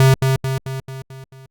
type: tone with echo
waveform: square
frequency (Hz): 132.9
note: C3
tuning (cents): +27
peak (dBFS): -9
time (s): 0-0.14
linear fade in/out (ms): 2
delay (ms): 220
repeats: 6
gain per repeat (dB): -5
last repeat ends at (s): 1.46
effects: Opus 48 kbps